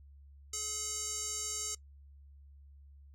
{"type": "tone with band-pass filter", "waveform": "square", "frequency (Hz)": 426.8, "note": "G#4", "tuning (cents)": 47, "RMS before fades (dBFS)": -38, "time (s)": [0.53, 1.75], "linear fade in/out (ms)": 5, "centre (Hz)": 7000, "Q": 5.4, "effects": ["noise-tail reverb RT60 0.1 s tail -23 dB re dry", "added 70 Hz sine -53 dBFS peak until 3.14 s"]}